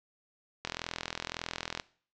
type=click train; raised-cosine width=0.2 ms; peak=-16 dBFS; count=49; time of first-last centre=0.65-1.798 s; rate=41.8 Hz; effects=noise-tail reverb RT60 0.5 s tail -21 dB re dry + low-pass 7000 Hz 12 dB/octave